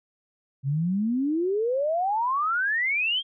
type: exponential sweep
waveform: sine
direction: up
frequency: 130.81 to 3266 Hz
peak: -22 dBFS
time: 0.63-3.23 s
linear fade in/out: 50 ms
effects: none